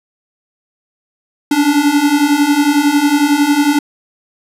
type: beating tone pair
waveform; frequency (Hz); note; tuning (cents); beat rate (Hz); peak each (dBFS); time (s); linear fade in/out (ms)
square; 283.3 / 294.3; C#4 / D4; +38 / +4; 11; -15 / -12; 1.51-3.79; 5
effects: resampled to 32000 Hz + 7-bit